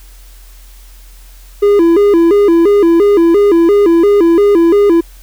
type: tone with vibrato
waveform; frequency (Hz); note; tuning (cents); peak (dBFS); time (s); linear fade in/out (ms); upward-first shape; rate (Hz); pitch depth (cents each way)
triangle; 370; F#4; 0; -3; 1.62-5.01; 10; square; 2.9; 170
effects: added 43 Hz sine -34 dBFS peak until 5.22 s + white hiss -44 dBFS RMS until 5.22 s